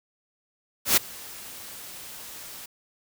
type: noise with ADSR envelope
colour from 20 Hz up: white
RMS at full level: -17 dBFS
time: 0.85-2.66 s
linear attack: 120 ms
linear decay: 10 ms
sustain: -24 dB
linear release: 5 ms
effects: none